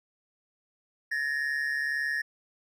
triangle tone pair together, 1711 / 1852.9 Hz, A6 / A#6, -49 / -11 cents, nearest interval minor second, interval 138 cents, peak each -29 / -28 dBFS, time 1.11-2.22 s, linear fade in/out 10 ms, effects none

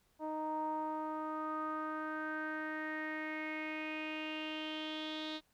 sawtooth tone with low-pass filter sweep, 310.4 Hz, D#4, 4 cents flat, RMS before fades -40 dBFS, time 0.19-5.41 s, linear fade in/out 50 ms, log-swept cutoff 820 to 3800 Hz, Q 6.5, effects pink hiss -74 dBFS RMS until 5.53 s

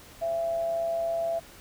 sine tone with amplitude modulation, 669 Hz, E5, 25 cents sharp, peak -24 dBFS, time 0.21-1.4 s, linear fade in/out 20 ms, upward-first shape sine, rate 138 Hz, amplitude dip 35%, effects pink hiss -50 dBFS RMS until 1.6 s

